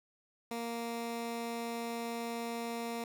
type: tone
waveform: 15% pulse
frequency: 233.1 Hz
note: A#3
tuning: in tune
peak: -30 dBFS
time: 0.51-3.04 s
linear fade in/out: 2 ms
effects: none